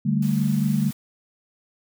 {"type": "chord", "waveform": "sine", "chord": "D suspended fourth", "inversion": "none", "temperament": "just", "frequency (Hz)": [146.83, 195.78, 220.2], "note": ["D3", "G3", "A3"], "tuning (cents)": [0, -2, 2], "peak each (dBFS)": -23, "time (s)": [0.05, 0.91], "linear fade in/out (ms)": 10}
{"type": "noise", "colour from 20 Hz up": "white", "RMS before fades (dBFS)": -42, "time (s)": [0.22, 0.93], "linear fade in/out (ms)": 5}
{"effects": []}